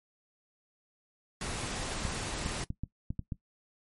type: noise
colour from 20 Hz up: pink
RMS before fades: -36 dBFS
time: 1.41-2.64 s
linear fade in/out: 2 ms
type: clicks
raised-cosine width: 5 ms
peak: -22 dBFS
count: 7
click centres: 2.052 / 2.461 / 2.704 / 2.836 / 3.105 / 3.193 / 3.322 s
effects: noise-tail reverb RT60 0.1 s tail -17 dB re dry + MP3 48 kbps